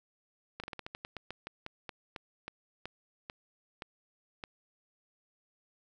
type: slowing click train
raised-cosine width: 0.3 ms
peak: -24 dBFS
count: 19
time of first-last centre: 0.6-4.438 s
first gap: 37 ms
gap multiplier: 1.18
effects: none